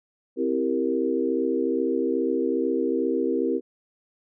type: chord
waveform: sine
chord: C dominant seventh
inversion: none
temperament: equal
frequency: 261.6 / 329.6 / 392 / 466.2 Hz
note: C4 / E4 / G4 / Bb4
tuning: 0 / 0 / 0 / 0 cents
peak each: -27 dBFS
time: 0.36-3.61 s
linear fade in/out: 50 ms
effects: none